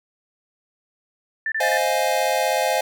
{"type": "tone bursts", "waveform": "sine", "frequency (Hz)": 1772, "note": "A6", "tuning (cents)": 12, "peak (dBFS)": -21, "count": 4, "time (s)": [1.46, 1.774], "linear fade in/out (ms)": 2, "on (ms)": 59, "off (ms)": 26}
{"type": "chord", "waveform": "square", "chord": "F minor seventh", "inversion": "second", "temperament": "equal", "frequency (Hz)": [523.3, 622.3, 698.5, 830.6], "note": ["C5", "Eb5", "F5", "Ab5"], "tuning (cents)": [0, 0, 0, 0], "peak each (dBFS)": -25, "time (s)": [1.6, 2.81], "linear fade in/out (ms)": 5}
{"effects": []}